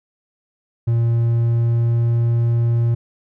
triangle tone with pitch glide, 116.54 to 117.28 Hz, A#2 to A#2, 0 to +11 cents, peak -12 dBFS, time 0.87-2.95 s, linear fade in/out 10 ms, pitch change +11 cents, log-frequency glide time 1.03-2.18 s, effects none

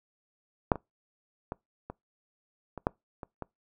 clicks, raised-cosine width 1 ms, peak -7 / -23 / -20 / -24 / -24 / -11 / -25 / -22 dBFS, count 8, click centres 0.718 / 0.757 / 1.521 / 1.9 / 2.777 / 2.869 / 3.232 / 3.423 s, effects noise-tail reverb RT60 0.2 s tail -25 dB re dry

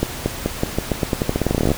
accelerating click train, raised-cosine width 2 ms, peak -4 dBFS, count 23, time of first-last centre 0.03-1.717 s, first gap 230 ms, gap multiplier 0.87, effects pink hiss -30 dBFS RMS until 1.77 s

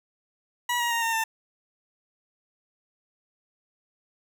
20% pulse tone with pitch steps, 968 / 949.2 / 930.7 / 912.6 / 894.9 Hz, B5 / A#5 / A#5 / A#5 / A5, -35 / +31 / -3 / -37 / +29 cents, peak -19 dBFS, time 0.69-1.24 s, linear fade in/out 5 ms, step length 110 ms, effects none

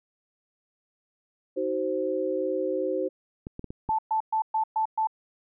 sine chord, C diminished, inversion first, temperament just, 314 / 376.7 / 523.3 Hz, Eb4 / Gb4 / C5, +16 / +31 / 0 cents, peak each -32 / -29 / -28 dBFS, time 1.56-3.09 s, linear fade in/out 20 ms
clicks, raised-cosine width 3 ms, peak -23 dBFS, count 5, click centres 3.469 / 3.594 / 3.643 / 3.705 / 3.89 s
sine tone bursts, 878 Hz, A5, 4 cents flat, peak -22 dBFS, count 6, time 3.89-5.072 s, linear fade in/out 5 ms, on 97 ms, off 120 ms
effects none

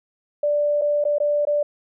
sine tone with dropouts, 587.3 Hz, D5, in tune, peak -17 dBFS, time 0.43-1.63 s, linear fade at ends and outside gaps 5 ms, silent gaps 0.814-0.818 / 1.041-1.051 / 1.184-1.201 / 1.452-1.47 s, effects none

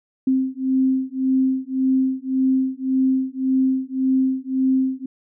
sine beating tone pair, 261.6 / 263.4 Hz, C4 / C4, 0 / +12 cents, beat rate 1.8 Hz, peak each -20 dBFS, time 0.27-5.06 s, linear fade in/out 5 ms, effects none

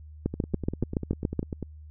two click trains, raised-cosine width 3 ms, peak -12 / -19 dBFS, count 9 / 14, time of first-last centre 0.26-1.393 / 0.34-1.627 s, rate 7.06 / 10.1 Hz, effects added 76 Hz sine -43 dBFS peak until 1.9 s

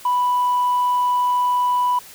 sine tone, 987.8 Hz, B5, in tune, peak -14 dBFS, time 0.05-1.99 s, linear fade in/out 5 ms, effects tanh soft clip ceiling -13 dBFS + white hiss -42 dBFS RMS until 2.14 s

